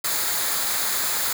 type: noise with comb filter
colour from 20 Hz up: white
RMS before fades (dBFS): -24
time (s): 0.04-1.33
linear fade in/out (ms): 5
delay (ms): 0.35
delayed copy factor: -0.55
effects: none